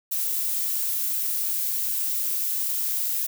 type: noise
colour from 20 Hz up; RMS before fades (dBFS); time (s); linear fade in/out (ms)
violet; -26; 0.11-3.27; 10
effects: none